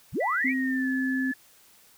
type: linear sweep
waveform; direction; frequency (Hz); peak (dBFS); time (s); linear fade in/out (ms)
sine; up; 40 to 2489; -24; 0.12-0.54; 50
type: tone with pitch glide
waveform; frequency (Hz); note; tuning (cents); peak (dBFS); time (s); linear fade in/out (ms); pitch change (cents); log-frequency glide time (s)
sine; 1971 to 1725.8; B6 to A6; -4 to -34; -30; 0.2-1.34; 10; -230; 0.4-0.88
type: tone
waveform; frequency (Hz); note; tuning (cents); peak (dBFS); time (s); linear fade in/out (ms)
sine; 261.4; C4; -1; -25; 0.44-1.32; 10
effects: white hiss -57 dBFS RMS until 1.97 s